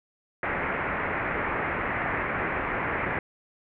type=low-pass noise; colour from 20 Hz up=white; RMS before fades=-29 dBFS; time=0.43-3.19 s; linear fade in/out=2 ms; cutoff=2200 Hz; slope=48 dB/octave; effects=none